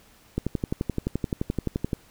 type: click train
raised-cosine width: 3 ms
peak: -12 dBFS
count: 19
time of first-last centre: 0.38-1.932 s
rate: 11.6 Hz
effects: pink hiss -56 dBFS RMS until 2.1 s